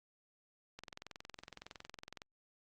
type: click train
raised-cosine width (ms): 0.2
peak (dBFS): -30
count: 32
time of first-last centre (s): 0.79-2.219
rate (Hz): 21.7
effects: Opus 48 kbps